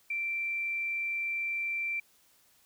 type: tone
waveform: sine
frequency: 2349 Hz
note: D7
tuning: in tune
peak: -30 dBFS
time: 0.1-2 s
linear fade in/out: 5 ms
effects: white hiss -65 dBFS RMS until 2.65 s